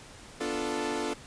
sawtooth chord, B half-diminished seventh, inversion none, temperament equal, 246.9 / 293.7 / 349.2 / 440 Hz, B3 / D4 / F4 / A4, 0 / 0 / 0 / 0 cents, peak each -34 / -31 / -32 / -30 dBFS, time 0.4-1.14 s, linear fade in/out 10 ms, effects pink hiss -49 dBFS RMS until 1.26 s + resampled to 22050 Hz

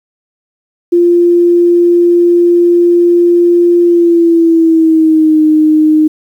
sine tone with pitch glide, 347.2 to 309.3 Hz, F4 to D#4, -10 to -10 cents, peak -4 dBFS, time 0.92-6.08 s, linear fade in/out 10 ms, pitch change -200 cents, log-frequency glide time 3.83-5.42 s, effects 7-bit

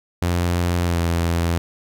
sawtooth tone with pitch glide, 87.31 to 84.73 Hz, F2 to E2, 0 to +48 cents, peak -14 dBFS, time 0.22-1.58 s, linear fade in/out 0 ms, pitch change -52 cents, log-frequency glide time 0.84-0.99 s, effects none

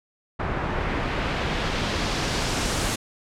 pink noise with low-pass filter sweep, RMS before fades -26 dBFS, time 0.39-2.96 s, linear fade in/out 10 ms, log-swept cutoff 1400 to 9200 Hz, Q 0.99, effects none

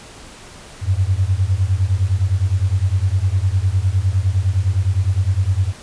sine beating tone pair, 89.9 / 99.7 Hz, F#2 / G2, -49 / +30 cents, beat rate 9.8 Hz, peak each -17 dBFS, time 0.81-5.73 s, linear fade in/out 50 ms, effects pink hiss -39 dBFS RMS until 5.82 s + resampled to 22050 Hz

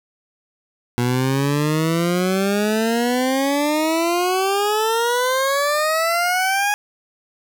20% pulse exponential sweep, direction up, 120 to 833 Hz, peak -12 dBFS, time 0.98-6.74 s, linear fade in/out 0 ms, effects none

